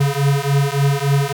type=beating tone pair; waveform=square; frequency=138.59 / 142.09 Hz; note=C#3 / C#3; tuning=0 / +43 cents; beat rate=3.5 Hz; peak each=-18 dBFS; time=0-1.33 s; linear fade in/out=10 ms; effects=9-bit